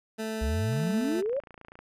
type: tone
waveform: 20% pulse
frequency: 220 Hz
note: A3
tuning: in tune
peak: -26 dBFS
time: 0.18-1.22 s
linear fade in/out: 20 ms
type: exponential sweep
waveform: sine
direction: up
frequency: 61.74 to 587.3 Hz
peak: -26 dBFS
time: 0.41-1.4 s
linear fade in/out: 10 ms
type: click train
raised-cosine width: 0.5 ms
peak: -32 dBFS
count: 31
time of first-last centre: 0.73-1.79 s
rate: 28.3 Hz
effects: resampled to 32000 Hz